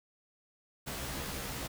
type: noise with comb filter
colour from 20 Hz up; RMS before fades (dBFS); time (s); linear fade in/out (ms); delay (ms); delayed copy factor
pink; -39; 0.86-1.68; 20; 15; +0.8
effects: none